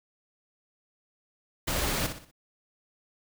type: noise with echo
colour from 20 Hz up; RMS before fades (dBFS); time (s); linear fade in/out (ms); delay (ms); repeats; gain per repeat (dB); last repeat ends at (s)
pink; -29; 1.67-2.07; 10; 61; 4; -8; 2.314
effects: none